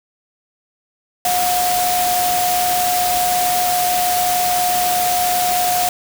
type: tone in noise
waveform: sine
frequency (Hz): 720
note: F#5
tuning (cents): -47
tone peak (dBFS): -16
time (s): 1.25-5.89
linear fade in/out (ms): 2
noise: white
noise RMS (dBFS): -21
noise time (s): 1.25-5.89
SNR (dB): +2
effects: none